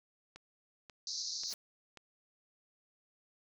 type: click train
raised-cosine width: 0.2 ms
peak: -33 dBFS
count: 4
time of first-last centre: 0.36-1.973 s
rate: 1.86 Hz
type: band-pass noise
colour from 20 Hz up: pink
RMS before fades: -40 dBFS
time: 1.07-1.53 s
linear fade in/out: 2 ms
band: 4100 to 6400 Hz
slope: 96 dB/octave
type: noise with exponential growth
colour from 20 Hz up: white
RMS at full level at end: -42 dBFS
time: 1.43-1.54 s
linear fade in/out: 1 ms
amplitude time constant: 22 ms
effects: none